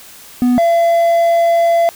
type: tone pair in turn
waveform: triangle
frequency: 246.9 / 677.3 Hz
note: B3 / E5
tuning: 0 / +47 cents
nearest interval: octave + perfect fourth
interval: 1747 cents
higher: second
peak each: -7 dBFS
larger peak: neither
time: 0.42-0.58 / 0.58-1.89 s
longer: second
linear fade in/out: 0 ms
effects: white hiss -38 dBFS RMS until 1.95 s